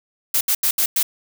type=noise bursts at uneven times; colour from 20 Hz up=blue; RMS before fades=-18 dBFS; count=5; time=0.34-0.41 / 0.48-0.55 / 0.63-0.71 / 0.78-0.86 / 0.96-1.03 s; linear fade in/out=5 ms; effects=none